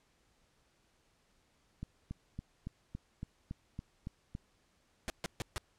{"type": "click train", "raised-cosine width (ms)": 5, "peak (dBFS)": -28, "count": 10, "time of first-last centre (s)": [1.83, 4.351], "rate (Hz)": 3.57}
{"type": "noise bursts", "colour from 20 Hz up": "pink", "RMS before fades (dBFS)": -37, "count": 4, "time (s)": [5.08, 5.58], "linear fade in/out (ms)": 0, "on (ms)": 20, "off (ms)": 140}
{"effects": ["pink hiss -72 dBFS RMS until 5.78 s", "low-pass 9000 Hz 12 dB/octave"]}